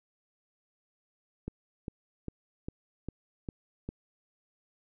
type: click train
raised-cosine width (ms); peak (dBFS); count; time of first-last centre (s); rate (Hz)
3; -23; 7; 1.48-3.89; 2.49
effects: none